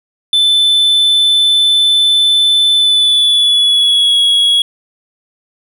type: tone with pitch glide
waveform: triangle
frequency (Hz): 3520 to 3334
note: A7 to G#7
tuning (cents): 0 to +6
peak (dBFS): -6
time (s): 0.33-4.62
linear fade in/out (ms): 2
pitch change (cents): -94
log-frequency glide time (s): 2.75-4.18
effects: none